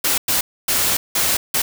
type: noise bursts at uneven times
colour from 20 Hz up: white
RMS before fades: -18 dBFS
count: 5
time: 0.04-0.18 / 0.28-0.41 / 0.68-0.97 / 1.15-1.37 / 1.54-1.62 s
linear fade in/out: 5 ms
effects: none